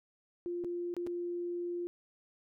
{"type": "tone with dropouts", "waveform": "sine", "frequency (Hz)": 349.2, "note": "F4", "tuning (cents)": 0, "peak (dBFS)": -34, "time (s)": [0.46, 1.87], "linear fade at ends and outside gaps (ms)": 0, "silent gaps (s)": [[0.639, 0.646], [0.94, 0.966], [1.066, 1.071]], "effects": []}